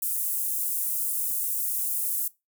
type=high-pass noise; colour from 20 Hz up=pink; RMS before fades=-28 dBFS; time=0.02-2.28 s; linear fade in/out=5 ms; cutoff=10000 Hz; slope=24 dB/octave; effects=noise-tail reverb RT60 0.2 s tail -19 dB re dry